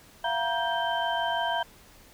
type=tone cluster; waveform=sine; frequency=680 / 726 / 948 / 1578 / 3110 Hz; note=F5 / F#5 / A#5 / G6 / G7; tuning=-46 / -33 / +29 / +11 / -14 cents; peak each=-30 / -35 / -29 / -32 / -34 dBFS; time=0.24-1.63 s; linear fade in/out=5 ms; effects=tanh soft clip ceiling -14 dBFS + pink hiss -54 dBFS RMS until 2.13 s